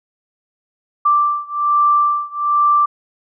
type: beating tone pair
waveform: sine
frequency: 1174.7 / 1175.9 Hz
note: D6 / D6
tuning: 0 / +2 cents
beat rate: 1.2 Hz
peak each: -15 / -16 dBFS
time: 1.05-2.86 s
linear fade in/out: 10 ms
effects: none